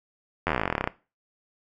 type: slowing click train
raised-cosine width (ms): 0.5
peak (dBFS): -9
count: 21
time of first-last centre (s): 0.47-0.875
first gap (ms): 11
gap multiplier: 1.06
effects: noise-tail reverb RT60 0.3 s tail -18 dB re dry